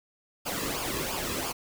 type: noise with flanger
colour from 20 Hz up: pink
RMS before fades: -32 dBFS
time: 0.45-1.53 s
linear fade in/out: 20 ms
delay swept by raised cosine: 0.5 to 1.38 ms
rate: 2.9 Hz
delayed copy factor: -0.65
effects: none